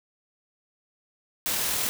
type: noise with amplitude modulation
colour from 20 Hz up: white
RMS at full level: -26 dBFS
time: 1.46-1.89 s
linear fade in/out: 0 ms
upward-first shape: sine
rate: 40.3 Hz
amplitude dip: 25%
effects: none